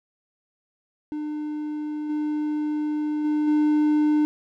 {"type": "tone with level steps", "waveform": "triangle", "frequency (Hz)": 301.2, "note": "D4", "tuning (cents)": 44, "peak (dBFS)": [-25, -21, -18, -15], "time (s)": [1.12, 4.25], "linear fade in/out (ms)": 0, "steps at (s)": [2.09, 3.24, 3.47], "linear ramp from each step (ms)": 10, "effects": []}